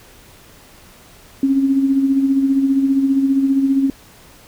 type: tone with tremolo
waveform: sine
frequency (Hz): 271.8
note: C#4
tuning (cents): -34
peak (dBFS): -10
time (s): 1.43-3.9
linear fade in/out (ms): 2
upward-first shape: sine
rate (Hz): 15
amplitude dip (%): 50
effects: pink hiss -45 dBFS RMS until 4.47 s